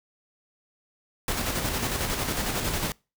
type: noise with tremolo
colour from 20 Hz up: pink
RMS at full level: -27 dBFS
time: 1.28-2.92 s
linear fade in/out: 2 ms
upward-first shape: square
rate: 11 Hz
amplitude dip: 35%
effects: noise-tail reverb RT60 0.3 s tail -25 dB re dry